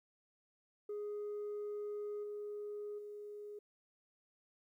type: tone with level steps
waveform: sine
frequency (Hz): 415.3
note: G#4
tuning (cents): 0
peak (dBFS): -37 / -40 / -45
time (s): 0.89-3.59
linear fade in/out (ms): 5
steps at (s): 2.23 / 2.98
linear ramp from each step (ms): 10
effects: tanh soft clip ceiling -38 dBFS + 13-bit